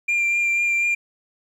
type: tone with vibrato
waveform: sine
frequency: 2384 Hz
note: D7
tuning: 25 cents sharp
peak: -15 dBFS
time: 0.08-0.95 s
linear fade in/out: 10 ms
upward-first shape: triangle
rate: 4.1 Hz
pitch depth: 18 cents each way
effects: tanh soft clip ceiling -17 dBFS + 9-bit